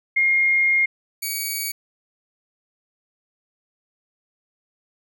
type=tone pair in turn; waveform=sine / 5% pulse; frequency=2133 / 2260 Hz; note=C7 / C#7; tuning=+33 / +33 cents; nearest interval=minor second; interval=100 cents; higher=second; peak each=-15 dBFS; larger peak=neither; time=0.16-0.86 / 1.22-1.72 s; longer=first; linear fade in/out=10 ms; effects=none